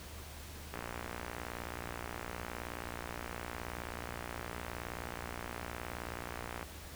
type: click train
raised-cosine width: 0.5 ms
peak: -25 dBFS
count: 349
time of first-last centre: 0.74-6.628 s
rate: 59.1 Hz
effects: added 75 Hz sine -49 dBFS peak until 6.95 s + pink hiss -50 dBFS RMS until 6.95 s